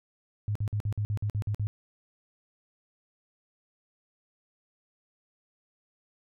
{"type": "tone bursts", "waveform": "sine", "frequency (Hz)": 104.2, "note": "G#2", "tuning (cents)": 6, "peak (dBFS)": -26, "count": 10, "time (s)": [0.48, 1.67], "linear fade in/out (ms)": 0, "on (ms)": 74, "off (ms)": 50, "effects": []}